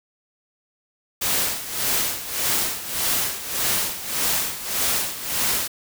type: noise with tremolo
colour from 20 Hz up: white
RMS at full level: -21 dBFS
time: 1.21-5.68 s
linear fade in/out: 10 ms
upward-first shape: sine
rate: 1.7 Hz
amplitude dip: 75%
effects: none